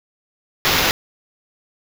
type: noise with sample-and-hold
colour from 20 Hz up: violet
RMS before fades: -17 dBFS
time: 0.65-0.91 s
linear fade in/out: 0 ms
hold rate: 8820 Hz
effects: none